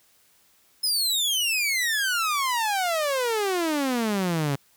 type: exponential sweep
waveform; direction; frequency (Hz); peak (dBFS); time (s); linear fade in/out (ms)
sawtooth; down; 5180 to 135; -19; 0.83-4.56; 10
effects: white hiss -61 dBFS RMS until 4.76 s